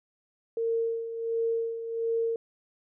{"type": "tone with tremolo", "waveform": "sine", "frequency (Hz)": 457.7, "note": "A#4", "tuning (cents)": -32, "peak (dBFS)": -24, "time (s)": [0.57, 2.36], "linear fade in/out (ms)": 2, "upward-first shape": "sine", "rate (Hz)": 1.4, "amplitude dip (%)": 65, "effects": []}